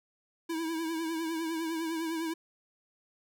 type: tone with vibrato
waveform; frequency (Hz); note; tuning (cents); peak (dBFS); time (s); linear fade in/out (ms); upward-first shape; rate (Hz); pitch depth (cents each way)
square; 326; E4; -19; -32; 0.49-2.34; 10; triangle; 9.9; 62
effects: none